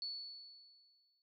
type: tone with exponential decay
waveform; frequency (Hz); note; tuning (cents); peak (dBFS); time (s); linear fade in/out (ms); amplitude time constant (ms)
sine; 4435; C#8; 0; -38; 0.02-1.22; 1; 260
effects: none